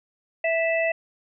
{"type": "harmonic tone", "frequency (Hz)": 658, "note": "E5", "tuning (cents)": -3, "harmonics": [1, 3, 4], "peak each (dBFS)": [-22, -27, -28], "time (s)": [0.44, 0.92], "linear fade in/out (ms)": 5, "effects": []}